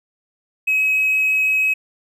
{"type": "tone with hard clipping", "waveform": "triangle", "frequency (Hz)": 2551, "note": "D#7", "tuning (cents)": 43, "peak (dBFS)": -15, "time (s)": [0.67, 1.74], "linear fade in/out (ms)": 10, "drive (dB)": 4, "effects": []}